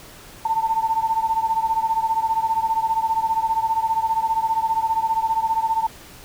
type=beating tone pair; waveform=sine; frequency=890 / 905 Hz; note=A5 / A5; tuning=+20 / +48 cents; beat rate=15 Hz; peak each=-20 / -23 dBFS; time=0.45-5.87 s; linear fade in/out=5 ms; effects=pink hiss -43 dBFS RMS until 6.24 s